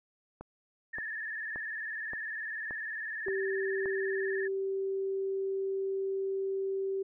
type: click train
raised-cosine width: 1 ms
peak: -29 dBFS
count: 7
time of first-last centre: 0.41-3.858 s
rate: 1.74 Hz
type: tone with vibrato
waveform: sine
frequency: 1766 Hz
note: A6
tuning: 6 cents sharp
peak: -35 dBFS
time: 0.93-4.48 s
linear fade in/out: 10 ms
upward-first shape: square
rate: 20 Hz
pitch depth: 58 cents each way
type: tone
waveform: sine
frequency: 387.6 Hz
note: G4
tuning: 20 cents flat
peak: -30 dBFS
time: 3.26-7.03 s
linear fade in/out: 10 ms
effects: none